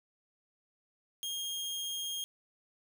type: tone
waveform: sawtooth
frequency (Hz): 3237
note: G#7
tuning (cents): -45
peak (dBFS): -32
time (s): 1.23-2.24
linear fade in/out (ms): 0
effects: none